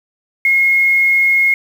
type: tone with quantisation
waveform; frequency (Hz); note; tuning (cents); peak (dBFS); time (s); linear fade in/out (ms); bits
sine; 2157; C#7; -48; -9; 0.45-1.54; 2; 6
effects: none